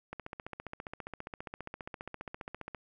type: click train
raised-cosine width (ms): 0.5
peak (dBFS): -25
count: 40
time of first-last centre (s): 0.13-2.747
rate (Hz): 14.9
effects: none